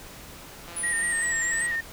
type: click train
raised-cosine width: 0.3 ms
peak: -27 dBFS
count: 185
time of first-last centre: 0.68-1.756 s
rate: 171 Hz
type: linear two-way sweep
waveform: sine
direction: down then up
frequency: 9956 to 7300 to 8430 Hz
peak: -28 dBFS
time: 0.76-1.67 s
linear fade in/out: 10 ms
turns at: 1.44 s
type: tone with vibrato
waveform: sine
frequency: 1864.7 Hz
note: A#6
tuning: in tune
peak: -25 dBFS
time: 0.83-1.81 s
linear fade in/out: 10 ms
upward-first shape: square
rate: 5.1 Hz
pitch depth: 33 cents each way
effects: pink hiss -44 dBFS RMS until 1.92 s